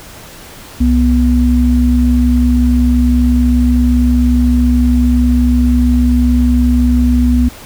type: tone pair together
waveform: sine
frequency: 64.84 / 244.8 Hz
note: C2 / B3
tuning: -15 / -15 cents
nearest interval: octave + major seventh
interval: 2300 cents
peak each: -10 dBFS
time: 0.8-7.49 s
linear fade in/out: 10 ms
effects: pink hiss -34 dBFS RMS until 7.65 s